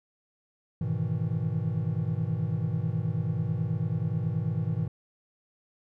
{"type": "chord", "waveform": "triangle", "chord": "E major seventh", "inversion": "first", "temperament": "equal", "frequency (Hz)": [103.83, 123.47, 155.56, 164.81], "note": ["G#2", "B2", "D#3", "E3"], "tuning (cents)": [0, 0, 0, 0], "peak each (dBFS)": -30, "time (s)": [0.81, 4.88], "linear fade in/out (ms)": 5, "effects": []}